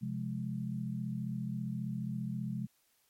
sine chord, F minor, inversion second, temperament just, 130.96 / 174.61 / 209.5 Hz, C3 / F3 / Ab3, +2 / 0 / +15 cents, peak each -38 / -40 / -38 dBFS, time 0.01-2.67 s, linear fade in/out 20 ms, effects white hiss -72 dBFS RMS until 3.09 s + MP3 64 kbps

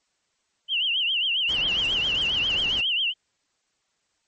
sine tone with vibrato, 2960 Hz, F#7, in tune, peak -21 dBFS, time 0.68-3.14 s, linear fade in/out 50 ms, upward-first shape triangle, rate 7.4 Hz, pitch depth 180 cents each way
pink noise, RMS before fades -37 dBFS, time 1.48-2.82 s, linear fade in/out 20 ms
effects white hiss -72 dBFS RMS until 4.27 s + MP3 32 kbps

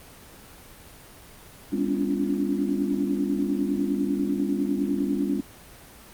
sine tone cluster, 201.4 / 249.5 / 280.5 / 290.5 / 345 Hz, G3 / B3 / C#4 / D4 / F4, +47 / +18 / +21 / -19 / -21 cents, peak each -28 / -32 / -27 / -29 / -31 dBFS, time 1.72-5.41 s, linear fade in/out 10 ms, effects pink hiss -47 dBFS RMS until 6.13 s + Opus 24 kbps

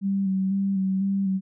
sine tone with vibrato, 193.4 Hz, G3, 23 cents flat, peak -21 dBFS, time 0.01-1.41 s, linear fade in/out 50 ms, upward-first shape square, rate 2 Hz, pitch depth 25 cents each way, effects none

